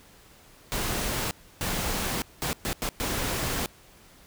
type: noise bursts at uneven times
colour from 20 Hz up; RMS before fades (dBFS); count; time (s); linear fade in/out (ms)
pink; -29; 6; 0.72-1.31 / 1.61-2.22 / 2.42-2.53 / 2.65-2.73 / 2.82-2.89 / 3-3.66; 0
effects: pink hiss -54 dBFS RMS until 4.26 s